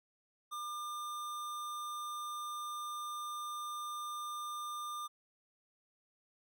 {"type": "tone", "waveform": "square", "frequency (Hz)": 1200, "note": "D6", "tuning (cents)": 37, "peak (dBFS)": -40, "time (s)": [0.51, 5.08], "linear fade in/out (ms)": 20, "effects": []}